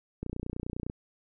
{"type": "click train", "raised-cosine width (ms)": 3, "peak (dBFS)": -22, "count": 21, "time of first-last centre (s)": [0.23, 0.899], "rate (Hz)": 29.9, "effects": []}